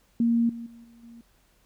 sine tone with level steps, 233.1 Hz, A#3, in tune, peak -19 / -34 / -45 / -50 / -44 dBFS, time 0.2-1.21 s, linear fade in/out 2 ms, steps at 0.49 / 0.66 / 0.84 / 1.03 s, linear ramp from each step 5 ms, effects added 45 Hz sine -65 dBFS peak until 1.65 s + pink hiss -65 dBFS RMS until 1.65 s

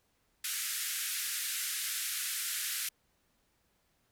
white band-pass noise, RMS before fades -36 dBFS, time 0.44-2.89 s, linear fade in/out 5 ms, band 1400 to 14000 Hz, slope 48 dB/octave, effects pink hiss -74 dBFS RMS until 4.11 s

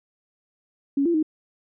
sine tone with pitch steps, 278.9 / 340.9 / 311.4 Hz, C#4 / F4 / D#4, +11 / -42 / +2 cents, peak -18 dBFS, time 0.97-1.228 s, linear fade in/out 5 ms, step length 86 ms, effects none

